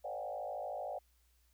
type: tone with frequency modulation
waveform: sine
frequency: 659.3 Hz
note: E5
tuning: in tune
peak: -38 dBFS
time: 0.04-0.99 s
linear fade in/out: 10 ms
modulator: 52.9 Hz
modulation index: 2.5
effects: added 60 Hz sine -69 dBFS peak until 1.53 s + white hiss -75 dBFS RMS until 1.53 s